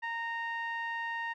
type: tone with low-pass filter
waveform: sawtooth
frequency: 925 Hz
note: A#5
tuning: 14 cents flat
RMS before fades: -36 dBFS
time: 0.02-1.34 s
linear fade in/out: 20 ms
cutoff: 2100 Hz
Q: 3.4
effects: none